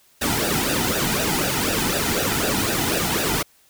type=noise with flanger; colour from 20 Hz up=pink; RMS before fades=-22 dBFS; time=0.21-3.43 s; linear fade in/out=10 ms; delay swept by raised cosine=0.92 to 1.85 ms; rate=4 Hz; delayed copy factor=-0.8; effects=white hiss -57 dBFS RMS until 3.69 s